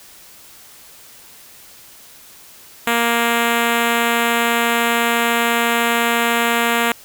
5% pulse tone with notch filter, 234 Hz, A#3, 7 cents sharp, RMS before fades -17 dBFS, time 2.87-6.92 s, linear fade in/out 2 ms, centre 5800 Hz, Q 1.7, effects white hiss -43 dBFS RMS until 7.04 s

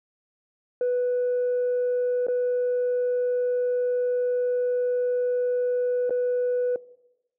sine tone with dropouts, 493.9 Hz, B4, in tune, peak -19 dBFS, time 0.81-6.76 s, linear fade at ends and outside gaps 2 ms, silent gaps 2.268-2.283 / 6.096-6.106 s, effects noise-tail reverb RT60 1.0 s tail -21 dB re dry + tanh soft clip ceiling -19 dBFS

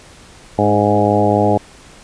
harmonic tone with a mistuned harmonic, 103.83 Hz, G#2, in tune, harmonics 1 / 2 / 3 / 4 / 5 / 6 / 7 / 8, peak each -19 / -19 / -19 / -19 / -19 / -19 / -19 / -19 dBFS, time 0.58-1.58 s, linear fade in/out 10 ms, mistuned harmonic 3, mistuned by -22 cents, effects pink hiss -42 dBFS RMS until 2.03 s + resampled to 22050 Hz

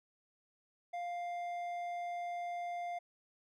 sine tone with hard clipping, 700 Hz, F5, 4 cents sharp, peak -39 dBFS, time 0.93-2.99 s, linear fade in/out 10 ms, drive 6 dB, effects none

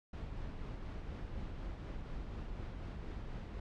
brown noise with tremolo, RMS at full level -42 dBFS, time 0.13-3.6 s, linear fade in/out 5 ms, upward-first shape triangle, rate 4.1 Hz, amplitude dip 30%, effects low-pass 4000 Hz 12 dB/octave

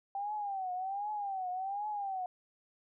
sine tone with vibrato, 784 Hz, G5, in tune, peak -34 dBFS, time 0.15-2.26 s, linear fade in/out 2 ms, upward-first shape triangle, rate 1.3 Hz, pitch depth 150 cents each way, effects none

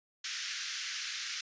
white band-pass noise, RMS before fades -39 dBFS, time 0.24-1.41 s, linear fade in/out 5 ms, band 1400 to 6400 Hz, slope 48 dB/octave, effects resampled to 16000 Hz

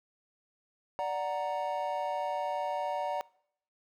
triangle chord, D augmented, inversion none, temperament equal, 587.3 / 740 / 932.3 Hz, D5 / F#5 / A#5, 0 / 0 / 0 cents, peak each -33 dBFS, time 0.99-3.21 s, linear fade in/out 0 ms, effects noise-tail reverb RT60 0.7 s tail -23 dB re dry

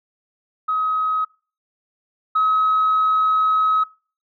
sine tone pair in turn, 1269 / 1277.1 Hz, D#6 / D#6, +34 / +45 cents, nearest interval unison, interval 11 cents, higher second, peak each -17 / -13 dBFS, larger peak second, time 0.68-1.25 / 2.35-3.84 s, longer second, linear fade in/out 10 ms, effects noise-tail reverb RT60 0.4 s tail -25 dB re dry + tanh soft clip ceiling -11 dBFS

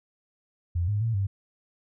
sine tone with pitch steps, 86.6 / 103.7 / 114.2 / 98.3 Hz, F2 / G#2 / A#2 / G2, -14 / -2 / -35 / +5 cents, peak -23 dBFS, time 0.75-1.27 s, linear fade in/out 10 ms, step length 130 ms, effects none

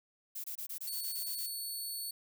violet noise bursts, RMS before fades -41 dBFS, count 10, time 0.35-1.467 s, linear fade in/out 10 ms, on 91 ms, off 23 ms
10% pulse tone, 4435 Hz, C#8, in tune, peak -31 dBFS, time 0.87-2.11 s, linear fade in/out 5 ms
effects none

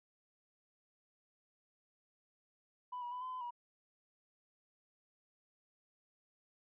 sine tone with pitch steps, 993 / 966 / 995 / 1021 / 1015 / 962 Hz, B5 / B5 / B5 / C6 / B5 / B5, +9 / -39 / +13 / -43 / +47 / -46 cents, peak -39 dBFS, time 2.92-3.508 s, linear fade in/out 10 ms, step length 98 ms, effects tanh soft clip ceiling -37 dBFS

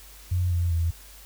sine tone with pitch steps, 90 / 86.53 / 83.2 Hz, F#2 / F2 / E2, -47 / -15 / +17 cents, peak -21 dBFS, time 0.31-0.91 s, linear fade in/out 10 ms, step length 200 ms, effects added 50 Hz sine -48 dBFS peak until 1.25 s + white hiss -49 dBFS RMS until 1.25 s

